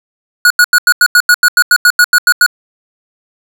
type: tone bursts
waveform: square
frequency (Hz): 1454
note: F#6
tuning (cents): -31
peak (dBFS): -4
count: 15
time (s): 0.45-2.463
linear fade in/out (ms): 2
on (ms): 53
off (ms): 87
effects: none